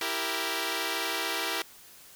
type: chord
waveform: 5% pulse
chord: E diminished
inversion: none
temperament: equal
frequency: 329.6 / 392 / 466.2 Hz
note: E4 / G4 / Bb4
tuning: 0 / 0 / 0 cents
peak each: -22 dBFS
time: 0.01-1.62 s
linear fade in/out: 2 ms
effects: white hiss -52 dBFS RMS until 2.15 s